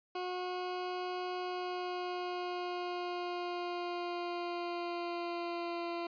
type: tone with pitch glide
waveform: 20% pulse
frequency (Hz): 362.7 to 342.3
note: F#4 to F4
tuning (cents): -34 to -35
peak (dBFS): -31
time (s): 0.15-6.07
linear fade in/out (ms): 5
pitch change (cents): -101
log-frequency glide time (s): 1.38-5.9
effects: resampled to 11025 Hz